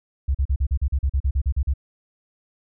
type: tone bursts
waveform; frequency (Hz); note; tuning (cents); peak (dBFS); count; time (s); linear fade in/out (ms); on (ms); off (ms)
sine; 67.9; C#2; -35; -17; 14; 0.28-1.738; 10; 67; 40
effects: none